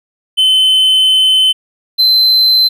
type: tone pair in turn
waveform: triangle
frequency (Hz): 3055 / 4078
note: G7 / C8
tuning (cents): -45 / -45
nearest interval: perfect fourth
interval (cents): 500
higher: second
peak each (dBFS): -5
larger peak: neither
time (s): 0.37-1.53 / 1.98-2.69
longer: first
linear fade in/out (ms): 20
effects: none